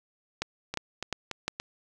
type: two click trains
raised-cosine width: 0.2 ms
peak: -12 / -16 dBFS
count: 4 / 4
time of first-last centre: 0.42-1.48 / 0.74-1.6 s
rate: 2.83 / 3.49 Hz
effects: none

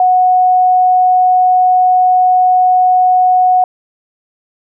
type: tone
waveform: sine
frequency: 735 Hz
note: F#5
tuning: 12 cents flat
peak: -6 dBFS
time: 0-3.64 s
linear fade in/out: 2 ms
effects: none

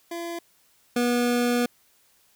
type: tone pair in turn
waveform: 25% pulse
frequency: 340 / 242.3 Hz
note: F4 / B3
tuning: -46 / -33 cents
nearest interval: tritone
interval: 587 cents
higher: first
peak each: -27 / -17 dBFS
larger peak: second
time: 0.11-0.39 / 0.96-1.66 s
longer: second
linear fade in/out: 5 ms
effects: white hiss -62 dBFS RMS until 2.35 s

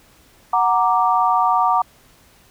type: chord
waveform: sine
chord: Gb augmented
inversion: none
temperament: equal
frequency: 740 / 932.3 / 1174.7 Hz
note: Gb5 / Bb5 / D6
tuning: 0 / 0 / 0 cents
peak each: -18 dBFS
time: 0.53-1.82 s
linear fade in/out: 5 ms
effects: pink hiss -52 dBFS RMS until 2.5 s

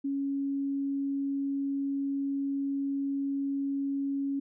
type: tone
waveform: sine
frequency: 277.2 Hz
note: C#4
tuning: in tune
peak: -28 dBFS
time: 0.04-4.4 s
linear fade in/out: 10 ms
effects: none

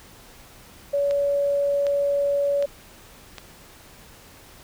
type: tone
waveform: sine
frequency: 567 Hz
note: C#5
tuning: 39 cents sharp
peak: -19 dBFS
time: 0.93-2.66 s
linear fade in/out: 10 ms
type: click train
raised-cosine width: 0.2 ms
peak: -18 dBFS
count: 4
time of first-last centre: 1.11-3.383 s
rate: 1.32 Hz
effects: pink hiss -48 dBFS RMS until 4.63 s

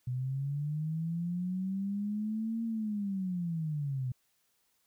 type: linear two-way sweep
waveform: sine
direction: up then down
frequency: 123.47 to 230 to 123.47 Hz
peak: -31 dBFS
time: 0.07-4.12 s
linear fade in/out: 5 ms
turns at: 2.64 s
effects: white hiss -74 dBFS RMS until 4.86 s

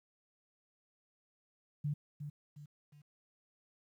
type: tone with echo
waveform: sine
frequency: 146.83 Hz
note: D3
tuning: in tune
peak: -32 dBFS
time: 1.84-1.94 s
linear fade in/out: 10 ms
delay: 360 ms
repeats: 3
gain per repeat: -8 dB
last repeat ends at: 3.02 s
effects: 12-bit

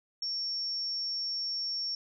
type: tone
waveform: sine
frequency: 5480 Hz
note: F8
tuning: 34 cents flat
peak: -31 dBFS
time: 0.22-1.95 s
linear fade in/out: 2 ms
effects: none

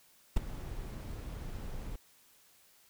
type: noise with ADSR envelope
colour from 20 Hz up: brown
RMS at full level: -24 dBFS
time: 0.36-1.96 s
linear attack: 11 ms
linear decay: 9 ms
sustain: -17 dB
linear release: 4 ms
effects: white hiss -64 dBFS RMS until 2.89 s

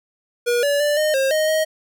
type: tone with pitch steps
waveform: square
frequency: 480.4 / 573 / 588 / 613 / 536 / 622 / 629 Hz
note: B4 / D5 / D5 / D#5 / C5 / D#5 / D#5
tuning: -48 / -43 / +2 / -26 / +42 / -1 / +19 cents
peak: -17 dBFS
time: 0.46-1.65 s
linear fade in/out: 20 ms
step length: 170 ms
effects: none

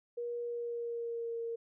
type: tone with pitch glide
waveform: sine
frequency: 476.9 to 462.3 Hz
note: A#4 to A#4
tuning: +39 to -14 cents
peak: -35 dBFS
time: 0.17-1.56 s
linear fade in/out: 10 ms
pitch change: -53 cents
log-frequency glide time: 0.41-1.39 s
effects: none

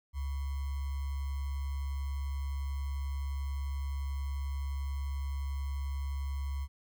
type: tone with sample-and-hold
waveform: sine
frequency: 69.3 Hz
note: C#2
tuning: in tune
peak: -32 dBFS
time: 0.13-6.68 s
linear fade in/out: 50 ms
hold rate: 1050 Hz
effects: none

